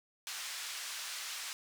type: band-pass noise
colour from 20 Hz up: white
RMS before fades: -42 dBFS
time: 0.27-1.53 s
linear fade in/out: 0 ms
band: 1200 to 6800 Hz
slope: 12 dB/octave
effects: none